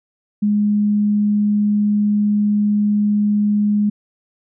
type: tone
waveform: sine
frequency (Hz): 207.7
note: G#3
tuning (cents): 0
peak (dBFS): -13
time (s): 0.42-3.9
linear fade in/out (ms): 10
effects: none